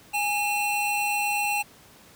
square tone pair together, 826 / 2696 Hz, G#5 / E7, -10 / +38 cents, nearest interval octave + minor sixth, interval 2048 cents, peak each -27 dBFS, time 0.13-1.63 s, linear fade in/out 20 ms, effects pink hiss -52 dBFS RMS until 2.15 s + high-pass 80 Hz 12 dB/octave

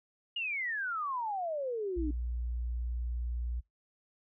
sine exponential sweep, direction down, 2899 to 290 Hz, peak -32 dBFS, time 0.36-2.11 s, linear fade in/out 5 ms
sine tone, 59.7 Hz, A#1, 42 cents sharp, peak -32 dBFS, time 1.96-3.61 s, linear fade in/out 20 ms
effects noise-tail reverb RT60 0.2 s tail -26 dB re dry

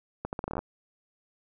accelerating click train, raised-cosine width 1 ms, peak -18 dBFS, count 11, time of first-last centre 0.25-0.591 s, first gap 79 ms, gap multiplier 0.79, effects none

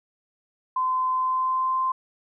sine tone with pitch glide, 1028 to 1041.7 Hz, C6 to C6, -31 to -8 cents, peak -21 dBFS, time 0.76-1.92 s, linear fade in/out 5 ms, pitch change +23 cents, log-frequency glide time 1.12-1.8 s, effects none

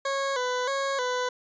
20% pulse tone with vibrato, 523.3 Hz, C5, in tune, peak -21 dBFS, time 0.05-1.29 s, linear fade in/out 5 ms, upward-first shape square, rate 1.6 Hz, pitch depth 82 cents each way, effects resampled to 16000 Hz

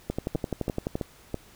two click trains, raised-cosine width 2 ms, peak -15 / -14 dBFS, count 4 / 11, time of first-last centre 0.35-1.343 / 0.1-0.955 s, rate 3.02 / 11.7 Hz, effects pink hiss -54 dBFS RMS until 1.55 s

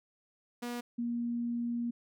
sawtooth / sine tone pair in turn, 241.1 / 237.1 Hz, B3 / A#3, -41 / +30 cents, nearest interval unison, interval 29 cents, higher first, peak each -32 / -31 dBFS, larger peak second, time 0.62-0.81 / 0.98-1.91 s, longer second, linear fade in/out 10 ms, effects none

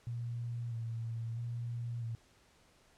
sine tone with vibrato, 116.54 Hz, A#2, in tune, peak -36 dBFS, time 0.07-2.15 s, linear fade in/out 0 ms, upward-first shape square, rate 0.77 Hz, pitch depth 29 cents each way, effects pink hiss -66 dBFS RMS until 2.97 s + low-pass 9000 Hz 12 dB/octave

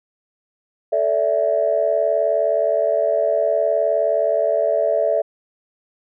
sine chord, A suspended fourth, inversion none, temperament equal with one note detuned, 440 / 579.9 / 659.3 Hz, A4 / D5 / E5, 0 / -22 / 0 cents, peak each -23 / -19 / -18 dBFS, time 0.92-5.22 s, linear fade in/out 10 ms, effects tanh soft clip ceiling -6 dBFS

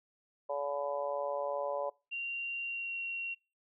harmonic tone, 142.7 Hz, D3, 49 cents flat, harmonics 3 / 4 / 5 / 6 / 7, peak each -44 / -34 / -43 / -43 / -41 dBFS, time 0.49-1.9 s, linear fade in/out 10 ms
sine tone with pitch glide, 2765 to 2743 Hz, F7 to F7, -18 to -32 cents, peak -35 dBFS, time 2.11-3.35 s, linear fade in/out 20 ms, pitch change -14 cents, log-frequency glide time 2.64-2.96 s
effects noise-tail reverb RT60 0.3 s tail -25 dB re dry

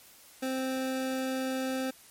25% pulse tone, 261.6 Hz, C4, in tune, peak -26 dBFS, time 0.42-1.91 s, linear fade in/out 10 ms, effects white hiss -55 dBFS RMS until 2.1 s + MP3 64 kbps

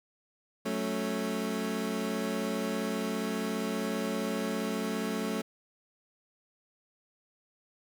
25% pulse chord, F# minor, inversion none, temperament equal, 185 / 220 / 277.2 Hz, F#3 / A3 / C#4, 0 / 0 / 0 cents, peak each -33 / -29 / -33 dBFS, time 0.65-5.42 s, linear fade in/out 10 ms, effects none

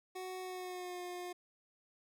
25% pulse tone with pitch glide, 370.9 to 357 Hz, F#4 to F4, +4 to +38 cents, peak -38 dBFS, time 0.15-1.33 s, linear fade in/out 10 ms, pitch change -66 cents, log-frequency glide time 0.4-1.02 s, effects none

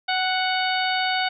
harmonic tone with a mistuned harmonic, 740 Hz, F#5, in tune, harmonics 1 / 2 / 3 / 4 / 5 / 6, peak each -24 / -27 / -29 / -30 / -31 / -32 dBFS, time 0.08-1.29 s, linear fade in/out 10 ms, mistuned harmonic 1, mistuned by +18 cents, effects none

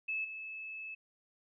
sine tone with level steps, 2606 Hz, E7, 20 cents flat, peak -33 / -41 dBFS, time 0.08-0.95 s, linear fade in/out 10 ms, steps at 0.24 s, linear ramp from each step 10 ms, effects none

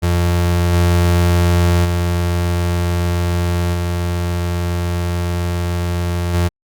35% pulse tone with level steps, 87.1 Hz, F2, 4 cents flat, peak -11 / -9 / -13 / -15 / -11 dBFS, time 0.02-6.49 s, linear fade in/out 20 ms, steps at 0.72 / 1.84 / 3.73 / 6.33 s, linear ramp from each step 20 ms, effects Opus 48 kbps

